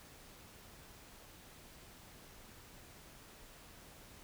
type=silence; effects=pink hiss -57 dBFS RMS until 4.23 s